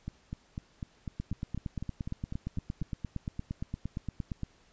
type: two click trains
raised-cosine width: 5 ms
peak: -22 / -24 dBFS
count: 29 / 12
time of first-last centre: 1.2-4.433 / 0.08-2.823 s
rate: 8.66 / 4.01 Hz
effects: pink hiss -64 dBFS RMS until 4.72 s + resampled to 16000 Hz